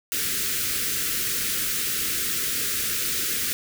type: band-stop noise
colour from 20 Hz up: white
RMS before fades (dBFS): -26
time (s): 0.12-3.53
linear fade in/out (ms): 0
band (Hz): 490 to 1300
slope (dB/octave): 48
effects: none